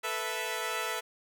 10% pulse chord, A suspended second, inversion none, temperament equal with one note detuned, 440 / 492.5 / 659.3 Hz, A4 / B4 / E5, 0 / -5 / 0 cents, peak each -28 dBFS, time 0.03-1.01 s, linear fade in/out 20 ms, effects none

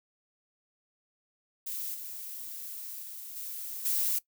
violet noise with level steps, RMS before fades -36 / -41 / -43 / -39 / -29 dBFS, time 1.66-4.19 s, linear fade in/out 10 ms, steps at 1.94 / 3.02 / 3.36 / 3.85 s, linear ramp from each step 5 ms, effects noise-tail reverb RT60 0.1 s tail -20 dB re dry

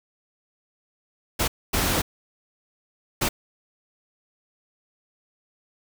pink noise bursts at uneven times, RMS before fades -23 dBFS, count 3, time 1.39-1.48 / 1.73-2.02 / 3.21-3.29 s, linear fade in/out 10 ms, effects none

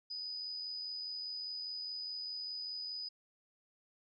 sine tone with amplitude modulation, 4978 Hz, D#8, in tune, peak -38 dBFS, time 0.1-3.09 s, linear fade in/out 10 ms, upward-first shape sine, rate 84.9 Hz, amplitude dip 30%, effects none

